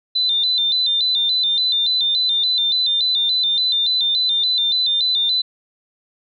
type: tone with vibrato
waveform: sine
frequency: 3800 Hz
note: A#7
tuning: 33 cents sharp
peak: -15 dBFS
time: 0.15-5.42 s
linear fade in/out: 10 ms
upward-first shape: square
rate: 3.5 Hz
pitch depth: 93 cents each way
effects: none

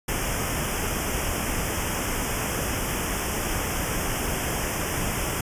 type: band-stop noise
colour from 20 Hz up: pink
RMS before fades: -27 dBFS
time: 0.08-5.41 s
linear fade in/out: 5 ms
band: 3300 to 5100 Hz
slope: 96 dB/octave
effects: resampled to 32000 Hz

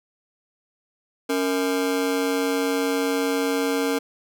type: ring-modulated tone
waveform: 40% pulse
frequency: 370 Hz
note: F#4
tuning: in tune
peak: -17 dBFS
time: 1.29-3.99 s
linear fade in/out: 10 ms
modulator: 92.5 Hz
effects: none

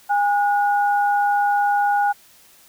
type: tone pair together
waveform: sine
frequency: 815.5 / 1453 Hz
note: G#5 / F#6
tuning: -32 / -32 cents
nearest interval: minor seventh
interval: 1000 cents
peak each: -16 / -24 dBFS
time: 0.09-2.13 s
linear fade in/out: 20 ms
effects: white hiss -51 dBFS RMS until 2.68 s

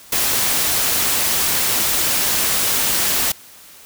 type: noise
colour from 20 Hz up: white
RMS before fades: -18 dBFS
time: 0.12-3.32 s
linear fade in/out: 5 ms
effects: white hiss -43 dBFS RMS until 3.85 s

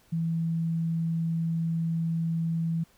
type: tone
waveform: sine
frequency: 164.81 Hz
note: E3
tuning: in tune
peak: -25 dBFS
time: 0.12-2.84 s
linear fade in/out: 10 ms
effects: pink hiss -62 dBFS RMS until 2.97 s

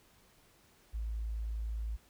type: tone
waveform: sine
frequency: 55 Hz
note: A1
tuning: in tune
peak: -34 dBFS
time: 0.93-1.97 s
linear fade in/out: 20 ms
effects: pink hiss -65 dBFS RMS until 2.09 s

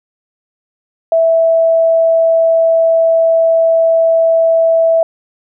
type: tone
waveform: sine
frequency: 657 Hz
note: E5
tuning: 6 cents flat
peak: -7 dBFS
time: 1.12-5.03 s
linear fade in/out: 2 ms
effects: none

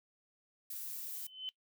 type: noise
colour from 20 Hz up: violet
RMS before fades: -43 dBFS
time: 0.7-1.27 s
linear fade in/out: 5 ms
type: tone with exponential growth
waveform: sine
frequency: 3047 Hz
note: G7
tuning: 50 cents flat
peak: -35 dBFS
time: 1.11-1.49 s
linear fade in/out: 0 ms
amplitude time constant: 81 ms
effects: noise-tail reverb RT60 0.1 s tail -19 dB re dry

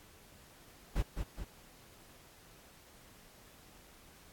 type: noise with echo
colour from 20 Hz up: brown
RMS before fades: -31 dBFS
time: 0.95-1.03 s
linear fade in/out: 20 ms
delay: 210 ms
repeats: 2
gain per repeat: -5 dB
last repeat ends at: 1.45 s
effects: pink hiss -59 dBFS RMS until 4.32 s + AAC 64 kbps

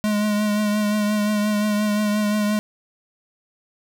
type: tone with vibrato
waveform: square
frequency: 209.6 Hz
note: G#3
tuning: 16 cents sharp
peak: -19 dBFS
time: 0.04-2.59 s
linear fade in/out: 0 ms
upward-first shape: triangle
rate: 5.7 Hz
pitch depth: 31 cents each way
effects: none

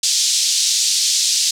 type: band-pass noise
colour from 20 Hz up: pink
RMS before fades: -17 dBFS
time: 0.03-1.51 s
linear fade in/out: 5 ms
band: 4000 to 7700 Hz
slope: 24 dB/octave
effects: none

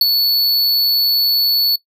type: tone with ADSR envelope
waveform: square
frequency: 4435 Hz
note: C#8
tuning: in tune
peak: -7 dBFS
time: 0.01-1.76 s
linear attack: 3 ms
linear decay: 23 ms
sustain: -5 dB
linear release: 6 ms
effects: noise-tail reverb RT60 0.1 s tail -19 dB re dry

